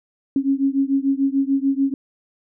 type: beating tone pair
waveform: sine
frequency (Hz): 270.7 / 277.5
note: C#4 / C#4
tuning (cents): -41 / +2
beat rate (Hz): 6.8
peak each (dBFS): -19 / -20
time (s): 0.36-1.94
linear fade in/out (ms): 2
effects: none